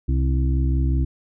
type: harmonic tone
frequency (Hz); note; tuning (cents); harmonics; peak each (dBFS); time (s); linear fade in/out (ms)
65.41; C2; 0; 1 / 2 / 4 / 5; -18 / -24 / -30 / -32; 0.08-1.05; 10
effects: none